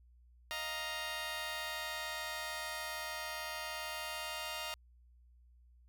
10% pulse chord, Eb suspended second, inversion none, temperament just, 622.3 / 700 / 933.4 Hz, Eb5 / F5 / Bb5, 0 / +4 / +2 cents, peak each -35 / -37 / -34 dBFS, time 0.51-4.74 s, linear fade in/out 0 ms, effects added 60 Hz sine -60 dBFS peak until 5.88 s

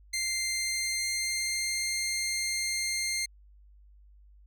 15% pulse tone with pitch glide, 2093 to 2110 Hz, C7 to C7, 0 to +14 cents, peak -22 dBFS, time 0.13-3.26 s, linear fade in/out 10 ms, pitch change +14 cents, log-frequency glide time 0.49-1.93 s, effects added 50 Hz sine -53 dBFS peak until 4.46 s

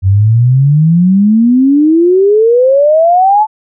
sine exponential sweep, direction up, 92.5 to 880 Hz, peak -4 dBFS, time 0.02-3.47 s, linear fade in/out 50 ms, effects none

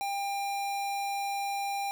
square tone, 798 Hz, G5, 31 cents sharp, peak -31 dBFS, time 0.01-1.91 s, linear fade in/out 0 ms, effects 10-bit

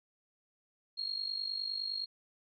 sine tone with amplitude modulation, 4264 Hz, C8, 32 cents sharp, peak -31 dBFS, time 0.97-2.06 s, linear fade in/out 20 ms, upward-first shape sine, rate 49.8 Hz, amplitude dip 75%, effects none

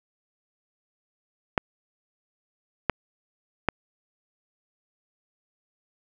clicks, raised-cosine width 0.5 ms, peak -5 dBFS, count 3, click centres 1.578 / 2.897 / 3.687 s, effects none

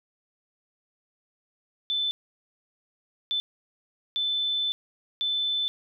sine tone bursts at uneven times, 3520 Hz, A7, in tune, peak -24 dBFS, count 4, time 1.9-2.11 / 3.31-3.4 / 4.16-4.72 / 5.21-5.68 s, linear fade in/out 0 ms, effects none

